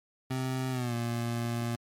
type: tone with pitch glide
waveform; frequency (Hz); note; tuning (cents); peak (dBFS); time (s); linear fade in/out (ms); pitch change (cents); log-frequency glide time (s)
25% pulse; 130 to 117.84; C3 to A#2; -11 to +19; -26; 0.3-1.76; 10; -170; 0.71-0.94
effects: MP3 64 kbps